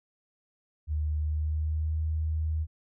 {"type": "tone with pitch glide", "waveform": "sine", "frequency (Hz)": [76.1, 78.56], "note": ["D#2", "D#2"], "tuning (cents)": [-38, 17], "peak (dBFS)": -26, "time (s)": [0.87, 2.67], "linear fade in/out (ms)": 50, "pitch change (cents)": 55, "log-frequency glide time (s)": [1.2, 2], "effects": []}